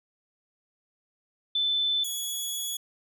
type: tone pair in turn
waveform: sine / 15% pulse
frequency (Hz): 3520 / 3373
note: A7 / G#7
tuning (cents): 0 / +26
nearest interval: minor second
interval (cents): 74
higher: first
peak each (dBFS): -23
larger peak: neither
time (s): 1.55-2.04 / 2.04-2.77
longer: second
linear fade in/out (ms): 5
effects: none